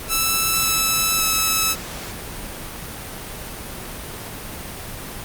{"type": "tone with pitch steps", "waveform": "5% pulse", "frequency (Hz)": [1318.5, 1310.1, 1301.9], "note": ["E6", "E6", "E6"], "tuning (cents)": [0, -11, -22], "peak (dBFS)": -6, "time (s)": [0.08, 1.76], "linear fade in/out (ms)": 50, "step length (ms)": 560, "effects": ["pink hiss -32 dBFS RMS until 5.24 s", "Opus 32 kbps"]}